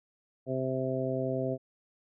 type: harmonic tone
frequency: 130.81 Hz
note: C3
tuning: in tune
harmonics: 1 / 2 / 3 / 4 / 5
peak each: -35 / -35 / -35 / -35 / -35 dBFS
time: 0.46-1.58 s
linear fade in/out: 50 ms
effects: none